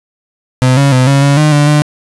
35% pulse tone with pitch steps, 128.2 / 139.6 / 128 / 138.6 / 141.1 / 152 / 146.4 / 149.3 Hz, C3 / C#3 / C3 / C#3 / C#3 / D#3 / D3 / D3, -35 / +13 / -38 / 0 / +31 / -40 / -5 / +29 cents, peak -4 dBFS, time 0.62-1.82 s, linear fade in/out 0 ms, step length 150 ms, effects resampled to 24000 Hz + 7-bit

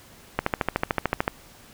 click train, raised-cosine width 0.5 ms, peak -6 dBFS, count 13, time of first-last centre 0.39-1.279 s, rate 13.5 Hz, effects pink hiss -50 dBFS RMS until 1.73 s

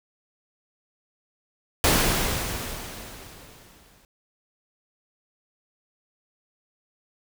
pink noise with exponential decay, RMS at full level -18 dBFS, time 1.84-4.05 s, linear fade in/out 1 ms, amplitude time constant 480 ms, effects none

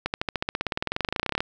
accelerating click train, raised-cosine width 0.3 ms, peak -9 dBFS, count 29, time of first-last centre 0.06-1.405 s, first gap 79 ms, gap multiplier 0.96, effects none

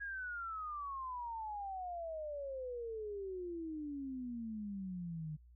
sine exponential sweep, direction down, 1662 to 150 Hz, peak -40 dBFS, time 0-5.37 s, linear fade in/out 20 ms, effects added 60 Hz sine -58 dBFS peak until 5.55 s

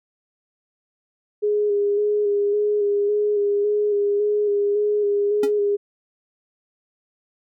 sine tone with vibrato, 412.2 Hz, G#4, 13 cents flat, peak -17 dBFS, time 1.42-5.77 s, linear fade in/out 20 ms, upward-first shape square, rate 1.8 Hz, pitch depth 21 cents each way
square tone with exponential decay, 277.2 Hz, C#4, in tune, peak -20 dBFS, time 5.43-5.52 s, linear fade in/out 5 ms, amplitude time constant 18 ms
effects none

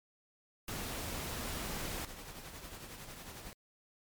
pink noise, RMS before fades -40 dBFS, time 0.68-2.05 s, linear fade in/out 2 ms
pink noise with tremolo, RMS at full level -46 dBFS, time 1.45-3.53 s, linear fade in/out 0 ms, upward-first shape triangle, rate 11 Hz, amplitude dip 50%
effects MP3 96 kbps

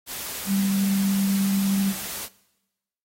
sine tone in noise, 196 Hz, G3, in tune, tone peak -20 dBFS, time 0.46-1.94 s, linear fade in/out 50 ms, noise white, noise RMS -33 dBFS, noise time 0.06-2.29 s, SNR +10 dB, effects noise-tail reverb RT60 1.0 s tail -21 dB re dry + AAC 48 kbps

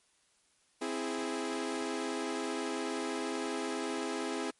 sawtooth chord, C augmented, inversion none, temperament equal, 261.6 / 329.6 / 415.3 Hz, C4 / E4 / G#4, 0 / 0 / 0 cents, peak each -34 dBFS, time 0.81-4.51 s, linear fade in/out 10 ms, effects white hiss -70 dBFS RMS until 4.59 s + MP3 48 kbps

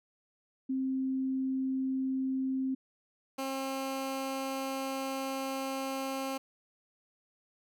sine / 15% pulse tone pair in turn, 263.6 / 268.1 Hz, C4 / C4, +13 / +42 cents, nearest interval unison, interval 29 cents, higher second, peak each -29 / -27 dBFS, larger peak second, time 0.69-2.75 / 3.38-6.38 s, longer second, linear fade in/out 10 ms, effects none

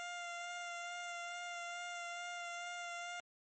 15% pulse tone with vibrato, 698.5 Hz, F5, in tune, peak -36 dBFS, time 0-3.2 s, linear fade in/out 0 ms, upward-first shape sine, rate 2.3 Hz, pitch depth 15 cents each way, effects MP3 32 kbps

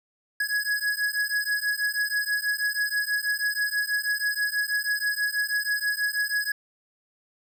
square beating tone pair, 1670 / 1676.2 Hz, G#6 / G#6, +9 / +16 cents, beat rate 6.2 Hz, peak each -28 dBFS, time 0.4-6.52 s, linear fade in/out 5 ms, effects none

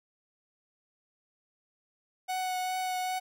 45% pulse tone with vibrato, 740 Hz, F#5, in tune, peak -30 dBFS, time 2.28-3.2 s, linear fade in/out 20 ms, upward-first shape triangle, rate 2.5 Hz, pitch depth 13 cents each way, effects none

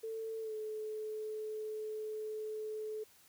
sine tone with pitch glide, 445.8 to 431.4 Hz, A4 to A4, +23 to -34 cents, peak -38 dBFS, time 0.03-3.04 s, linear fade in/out 10 ms, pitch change -57 cents, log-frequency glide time 0.41-0.54 s, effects white hiss -64 dBFS RMS until 3.28 s

